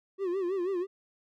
triangle tone with vibrato, 370 Hz, F#4, in tune, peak -26 dBFS, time 0.18-0.87 s, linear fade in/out 50 ms, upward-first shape sine, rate 6.2 Hz, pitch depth 120 cents each way, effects none

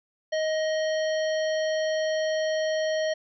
harmonic tone with a mistuned harmonic, 627 Hz, D#5, 13 cents sharp, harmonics 1 / 3 / 5 / 7 / 9, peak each -24 / -34 / -38 / -41 / -43 dBFS, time 0.32-3.14 s, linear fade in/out 10 ms, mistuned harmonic 7, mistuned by -29 cents, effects none

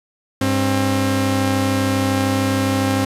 sawtooth tone pair together, 99.8 / 266.6 Hz, G2 / C4, +32 / +33 cents, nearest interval octave + perfect fourth, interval 1701 cents, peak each -16 / -14 dBFS, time 0.41-3.05 s, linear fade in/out 5 ms, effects resampled to 32000 Hz

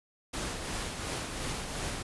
pink noise with tremolo, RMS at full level -34 dBFS, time 0.33-2.03 s, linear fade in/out 10 ms, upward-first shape triangle, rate 2.8 Hz, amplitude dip 45%, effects resampled to 24000 Hz

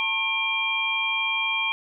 sine tone cluster, 894 / 1083 / 2377 / 3219 Hz, A5 / C#6 / D7 / G7, +27 / -41 / +20 / +45 cents, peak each -32 / -33 / -24 / -29 dBFS, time 0-1.72 s, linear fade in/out 0 ms, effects none

